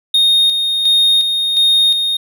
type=tone with tremolo; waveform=triangle; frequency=3701 Hz; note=A#7; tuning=13 cents flat; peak=-7 dBFS; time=0.14-2.17 s; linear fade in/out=5 ms; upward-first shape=square; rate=1.4 Hz; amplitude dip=45%; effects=none